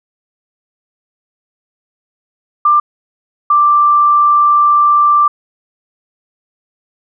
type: tone pair in turn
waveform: sine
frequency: 1187 / 1177.4 Hz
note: D6 / D6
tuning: +18 / +4 cents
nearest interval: unison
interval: 14 cents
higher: first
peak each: -6 dBFS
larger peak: neither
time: 2.65-2.8 / 3.5-5.28 s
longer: second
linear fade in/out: 5 ms
effects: none